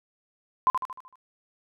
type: tone with echo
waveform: sine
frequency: 1026 Hz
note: C6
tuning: 34 cents flat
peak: -16 dBFS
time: 0.67-0.7 s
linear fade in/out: 0 ms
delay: 76 ms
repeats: 6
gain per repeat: -6 dB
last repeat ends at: 1.156 s
effects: none